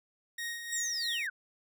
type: tone with tremolo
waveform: sawtooth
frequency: 1870 Hz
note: A#6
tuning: 5 cents sharp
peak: -31 dBFS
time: 0.38-1.27 s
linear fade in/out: 5 ms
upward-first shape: sine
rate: 3.1 Hz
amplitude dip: 50%
type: linear sweep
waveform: sine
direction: down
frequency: 7830 to 1414 Hz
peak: -32 dBFS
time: 0.72-1.3 s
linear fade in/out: 10 ms
effects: none